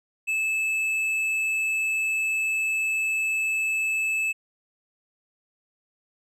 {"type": "tone with tanh clipping", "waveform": "sine", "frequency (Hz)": 2614, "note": "E7", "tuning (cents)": -15, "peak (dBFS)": -24, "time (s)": [0.27, 4.33], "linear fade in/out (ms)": 20, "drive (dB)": 7, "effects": []}